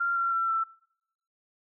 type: tone with pitch steps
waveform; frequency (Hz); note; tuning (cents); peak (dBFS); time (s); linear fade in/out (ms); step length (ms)
sine; 1386 / 1368.5 / 1351.2 / 1334.2; F6 / F6 / E6 / E6; -14 / -36 / +42 / +20; -24; 0-0.64; 10; 160
effects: noise-tail reverb RT60 0.8 s tail -25 dB re dry